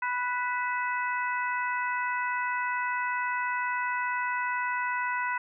harmonic tone with a mistuned harmonic, 493.9 Hz, B4, in tune, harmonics 2 / 3 / 4 / 5, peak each -30 / -32 / -34 / -40 dBFS, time 0.02-5.38 s, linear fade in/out 5 ms, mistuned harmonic 5, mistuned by +69 cents, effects none

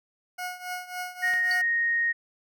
20% pulse tone with tremolo, 725 Hz, F#5, 35 cents flat, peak -25 dBFS, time 0.38-1.62 s, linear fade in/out 10 ms, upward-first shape triangle, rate 3.6 Hz, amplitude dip 85%
sine tone, 1864.7 Hz, A#6, in tune, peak -22 dBFS, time 1.22-2.13 s, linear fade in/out 20 ms
clicks, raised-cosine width 0.3 ms, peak -31 / -25 dBFS, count 2, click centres 1.28 / 1.337 s
sine tone with exponential decay, 4519 Hz, C#8, 33 cents sharp, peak -25 dBFS, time 1.51-1.59 s, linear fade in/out 1 ms, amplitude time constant 17 ms
effects none

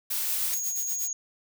blue noise, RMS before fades -29 dBFS, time 0.1-0.55 s, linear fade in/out 10 ms
violet noise with tremolo, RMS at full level -31 dBFS, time 0.29-1.08 s, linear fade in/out 5 ms, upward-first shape sine, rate 8.4 Hz, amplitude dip 80%
sine tone, 6645 Hz, G#8, in tune, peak -29 dBFS, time 0.53-1.13 s, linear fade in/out 2 ms
effects none

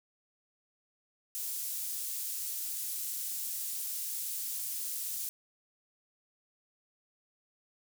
pink high-pass noise, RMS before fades -37 dBFS, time 1.35-5.29 s, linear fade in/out 0 ms, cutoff 9100 Hz, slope 12 dB/octave, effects none

